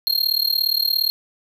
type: tone with amplitude modulation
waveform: square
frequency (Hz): 4232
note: C8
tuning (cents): +19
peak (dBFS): -14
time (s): 0.07-1.1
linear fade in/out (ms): 0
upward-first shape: sine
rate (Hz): 37.2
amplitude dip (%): 95
effects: none